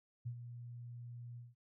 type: tone with ADSR envelope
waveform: sine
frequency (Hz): 120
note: B2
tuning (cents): -49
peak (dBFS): -37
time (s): 0.25-1.55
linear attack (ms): 17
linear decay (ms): 78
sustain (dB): -9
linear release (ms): 180
effects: none